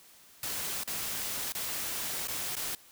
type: noise with dropouts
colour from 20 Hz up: white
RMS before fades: -35 dBFS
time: 0.43-2.75 s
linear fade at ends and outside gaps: 2 ms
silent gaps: 0.836-0.875 / 1.522-1.55 / 2.273-2.282 / 2.554-2.566 s
effects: white hiss -57 dBFS RMS until 2.91 s